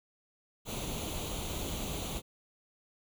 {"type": "noise with comb filter", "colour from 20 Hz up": "pink", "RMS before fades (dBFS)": -37, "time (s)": [0.65, 2.22], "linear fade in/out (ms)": 50, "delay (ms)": 0.29, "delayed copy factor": 0.7, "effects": []}